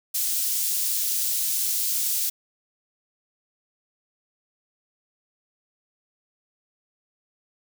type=high-pass noise; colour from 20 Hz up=white; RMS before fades=-25 dBFS; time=0.14-2.3 s; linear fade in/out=10 ms; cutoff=5000 Hz; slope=12 dB/octave; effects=none